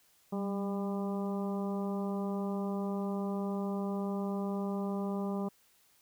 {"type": "harmonic tone with a mistuned harmonic", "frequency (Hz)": 200.2, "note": "G3", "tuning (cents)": 37, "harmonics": [1, 2, 3, 4, 5, 6], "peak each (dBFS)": [-33, -39, -43, -45, -47, -49], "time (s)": [0.32, 5.49], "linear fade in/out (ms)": 10, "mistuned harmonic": 1, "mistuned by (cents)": -40, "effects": ["white hiss -67 dBFS RMS until 6.01 s"]}